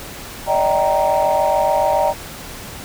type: tone cluster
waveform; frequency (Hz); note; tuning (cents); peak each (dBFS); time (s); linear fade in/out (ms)
sine; 582 / 629 / 775 / 934; D5 / D#5 / G5 / A#5; -16 / +19 / -20 / +3; -18; 0.46-2.14; 50
effects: tanh soft clip ceiling -7 dBFS + pink hiss -33 dBFS RMS until 2.84 s